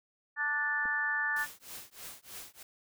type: harmonic tone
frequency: 293.7 Hz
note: D4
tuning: in tune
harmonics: 3 / 4 / 5 / 6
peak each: -40 / -40 / -36 / -30 dBFS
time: 0.36-1.47 s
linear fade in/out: 50 ms
type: clicks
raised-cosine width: 2 ms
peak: -37 dBFS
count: 2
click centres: 0.854 / 0.858 s
type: noise with tremolo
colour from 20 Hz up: white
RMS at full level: -43 dBFS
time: 1.36-2.63 s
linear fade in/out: 5 ms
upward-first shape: triangle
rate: 3.2 Hz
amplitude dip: 100%
effects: none